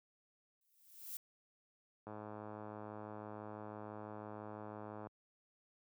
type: noise with exponential growth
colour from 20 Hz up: violet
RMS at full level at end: -43 dBFS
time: 0.61-1.17 s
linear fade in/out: 2 ms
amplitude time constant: 120 ms
type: click train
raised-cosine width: 1 ms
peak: -34 dBFS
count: 319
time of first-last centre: 2.07-5.07 s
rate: 106 Hz
effects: high-pass 80 Hz 12 dB/octave